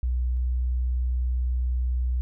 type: tone pair in turn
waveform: sine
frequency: 61.74 / 62.02 Hz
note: B1 / B1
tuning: 0 / +8 cents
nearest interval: unison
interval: 8 cents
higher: second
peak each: -22 dBFS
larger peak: neither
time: 0.03-0.37 / 0.37-2.21 s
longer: second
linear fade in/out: 0 ms
effects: none